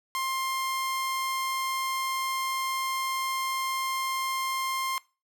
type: tone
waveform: sawtooth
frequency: 1057 Hz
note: C6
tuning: 17 cents sharp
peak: -24 dBFS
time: 0.15-4.98 s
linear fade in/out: 0 ms
effects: noise-tail reverb RT60 0.3 s tail -21 dB re dry